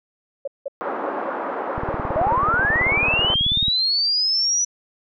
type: tone bursts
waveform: sine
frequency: 554.4 Hz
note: C#5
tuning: in tune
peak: -23 dBFS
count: 10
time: 0.45-2.33 s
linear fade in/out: 5 ms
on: 26 ms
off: 180 ms
type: band-pass noise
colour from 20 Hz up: white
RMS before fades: -27 dBFS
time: 0.81-3.34 s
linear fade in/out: 0 ms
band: 270 to 1200 Hz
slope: 24 dB/octave
type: click train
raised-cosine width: 5 ms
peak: -16 dBFS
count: 36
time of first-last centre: 1.78-3.682 s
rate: 18.4 Hz
type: linear sweep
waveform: sine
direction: up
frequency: 585 to 5940 Hz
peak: -17 dBFS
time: 2.16-4.65 s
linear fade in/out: 10 ms
effects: none